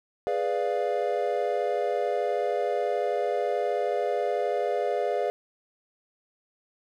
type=chord; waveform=triangle; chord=G# diminished seventh; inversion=none; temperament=equal; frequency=415.3 / 493.9 / 587.3 / 698.5 Hz; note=G#4 / B4 / D5 / F5; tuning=0 / 0 / 0 / 0 cents; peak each=-28 dBFS; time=0.27-5.3 s; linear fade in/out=0 ms; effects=none